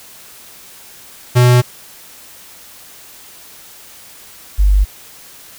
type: tone pair in turn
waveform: square / sine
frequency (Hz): 123.47 / 49.28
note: B2 / G1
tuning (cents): 0 / +10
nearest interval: octave + major third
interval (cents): 1590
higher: first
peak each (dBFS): -7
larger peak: neither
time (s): 1.35-1.62 / 4.58-4.85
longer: neither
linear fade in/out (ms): 20
effects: white hiss -39 dBFS RMS until 5.58 s

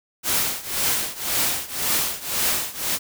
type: noise with tremolo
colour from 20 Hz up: white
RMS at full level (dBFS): -20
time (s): 0.23-2.99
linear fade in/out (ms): 50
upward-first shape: triangle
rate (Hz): 1.9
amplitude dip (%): 90
effects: none

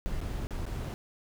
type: noise with dropouts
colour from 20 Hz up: brown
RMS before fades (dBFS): -34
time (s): 0.06-0.94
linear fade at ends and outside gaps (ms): 0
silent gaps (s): 0.205-0.214 / 0.47-0.507 / 0.655-0.664
effects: none

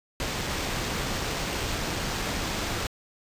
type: noise with sample-and-hold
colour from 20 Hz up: pink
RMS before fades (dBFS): -30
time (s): 0.2-2.87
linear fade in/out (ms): 2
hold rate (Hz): 11025
effects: resampled to 32000 Hz

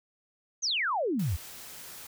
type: exponential sweep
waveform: sine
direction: down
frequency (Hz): 6645 to 70.5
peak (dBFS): -26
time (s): 0.62-1.37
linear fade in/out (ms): 20
type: noise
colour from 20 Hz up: white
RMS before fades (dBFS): -45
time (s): 1.19-2.07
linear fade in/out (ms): 5
effects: none

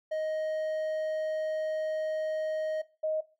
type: tone pair in turn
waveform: triangle / sine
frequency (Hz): 625 / 625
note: D#5 / D#5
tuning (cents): +8 / +8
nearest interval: unison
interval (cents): 0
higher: neither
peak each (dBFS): -27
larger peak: neither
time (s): 0.11-2.82 / 3.03-3.21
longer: first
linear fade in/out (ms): 10
effects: noise-tail reverb RT60 0.3 s tail -18 dB re dry

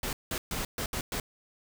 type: noise bursts at uneven times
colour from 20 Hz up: pink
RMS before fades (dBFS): -33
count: 6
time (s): 0.03-0.13 / 0.31-0.38 / 0.51-0.65 / 0.78-0.86 / 0.93-1.01 / 1.12-1.2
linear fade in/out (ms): 2
effects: none

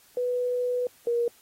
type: tone pair in turn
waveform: sine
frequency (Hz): 493.9 / 473.6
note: B4 / A#4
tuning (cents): 0 / +27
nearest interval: minor second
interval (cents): 73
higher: first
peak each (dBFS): -24 / -22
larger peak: second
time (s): 0.17-0.87 / 1.07-1.28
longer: first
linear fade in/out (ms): 2
effects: white hiss -58 dBFS RMS until 1.41 s + AAC 48 kbps

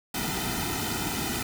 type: noise with comb filter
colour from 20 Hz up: pink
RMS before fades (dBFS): -30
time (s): 0.14-1.43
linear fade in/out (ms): 5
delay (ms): 1.8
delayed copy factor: -0.95
effects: none

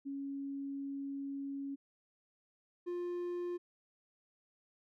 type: tone pair in turn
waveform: sine / triangle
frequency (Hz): 277.2 / 352.1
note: C#4 / F4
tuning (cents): 0 / +14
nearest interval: major third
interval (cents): 414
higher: second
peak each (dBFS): -38 / -34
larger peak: second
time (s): 0.05-1.76 / 2.86-3.58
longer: first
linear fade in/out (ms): 20
effects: none

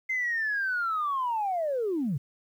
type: linear sweep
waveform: sine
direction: down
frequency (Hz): 2089 to 120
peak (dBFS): -25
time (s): 0.09-2.18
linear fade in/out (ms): 10
effects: tanh soft clip ceiling -21 dBFS + 10-bit

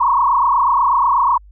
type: tone with frequency modulation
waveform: sine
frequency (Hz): 1030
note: C6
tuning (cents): -28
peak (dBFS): -11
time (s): 0-1.38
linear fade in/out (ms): 10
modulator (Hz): 28.2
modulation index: 3.6
effects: added 50 Hz sine -40 dBFS peak until 1.51 s

